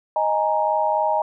sine chord, D# suspended fourth, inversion none, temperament just, 622.3 / 829.7 / 933.4 Hz, D#5 / G#5 / A#5, 0 / -2 / +2 cents, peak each -22 dBFS, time 0.16-1.22 s, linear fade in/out 2 ms, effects none

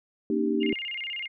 sine chord, Eb dominant seventh, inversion second, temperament equal with one note detuned, 233.1 / 277.2 / 305.1 / 392 Hz, Bb3 / Db4 / Eb4 / G4, 0 / 0 / -34 / 0 cents, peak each -28 / -33 / -27 / -28 dBFS, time 0.3-0.73 s, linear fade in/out 2 ms
sine tone with vibrato, 2450 Hz, D#7, 27 cents flat, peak -31 dBFS, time 0.6-1.28 s, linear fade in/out 20 ms, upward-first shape square, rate 16 Hz, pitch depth 250 cents each way
effects none

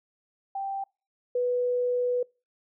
sine tone pair in turn, 784 / 492.8 Hz, G5 / B4, 0 / -4 cents, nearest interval minor sixth, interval 804 cents, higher first, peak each -29 / -23 dBFS, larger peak second, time 0.55-0.84 / 1.35-2.23 s, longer second, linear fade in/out 5 ms, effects noise-tail reverb RT60 0.3 s tail -26 dB re dry

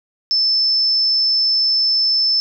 sine tone, 5274 Hz, E8, in tune, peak -13 dBFS, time 0.31-2.4 s, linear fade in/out 0 ms, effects none

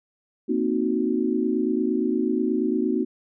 sine chord, C half-diminished seventh, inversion third, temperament equal, 233.1 / 261.6 / 311.1 / 370 Hz, Bb3 / C4 / Eb4 / Gb4, 0 / 0 / 0 / 0 cents, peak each -26 dBFS, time 0.48-3.05 s, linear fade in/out 20 ms, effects none

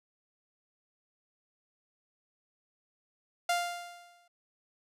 sawtooth tone with exponential decay, 698.5 Hz, F5, in tune, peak -21 dBFS, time 3.49-4.28 s, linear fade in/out 5 ms, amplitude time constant 170 ms, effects low-pass 12000 Hz 12 dB/octave

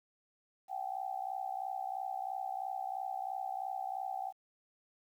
sine tone with amplitude modulation, 768 Hz, G5, 36 cents flat, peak -32 dBFS, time 0.68-4.33 s, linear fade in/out 50 ms, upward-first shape sine, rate 63 Hz, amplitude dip 90%, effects 11-bit

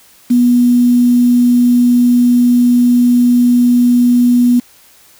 sine tone with quantisation, 243.7 Hz, B3, 23 cents flat, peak -6 dBFS, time 0.3-4.6 s, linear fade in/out 10 ms, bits 5, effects white hiss -45 dBFS RMS until 5.19 s

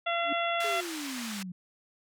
harmonic tone, 682 Hz, F5, 41 cents flat, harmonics 1 / 2 / 3 / 4 / 5, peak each -30 / -33 / -35 / -36 / -37 dBFS, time 0.06-0.81 s, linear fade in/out 10 ms
sine tone with exponential growth, 289.1 Hz, D4, 27 cents flat, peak -30 dBFS, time 0.21-0.33 s, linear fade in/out 5 ms, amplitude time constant 25 ms
pink band-pass noise, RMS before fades -40 dBFS, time 0.6-1.43 s, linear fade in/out 5 ms, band 1300 to 9700 Hz, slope 12 dB/octave
sine exponential sweep, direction down, 430 to 174.61 Hz, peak -36 dBFS, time 0.64-1.52 s, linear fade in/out 5 ms
effects none

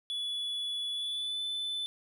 triangle tone with pitch glide, 3417 to 3511 Hz, G#7 to A7, +49 to -4 cents, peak -31 dBFS, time 0.1-1.86 s, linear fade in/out 0 ms, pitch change +47 cents, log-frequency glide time 0.92-1.42 s, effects none

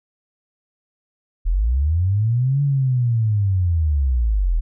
sine linear two-way sweep, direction up then down, 37.59 to 143.7 to 37.59 Hz, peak -15 dBFS, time 1.45-4.61 s, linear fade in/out 20 ms, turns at 2.62 s, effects none

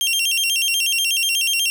sawtooth tone with vibrato, 2959 Hz, F#7, 1 cent flat, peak -14 dBFS, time 0.01-1.7 s, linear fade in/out 0 ms, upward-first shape square, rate 8.2 Hz, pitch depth 130 cents each way, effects none

